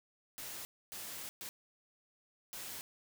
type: noise bursts at uneven times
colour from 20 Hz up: white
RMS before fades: -45 dBFS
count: 4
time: 0.38-0.65 / 0.92-1.29 / 1.41-1.49 / 2.53-2.81 s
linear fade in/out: 0 ms
effects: none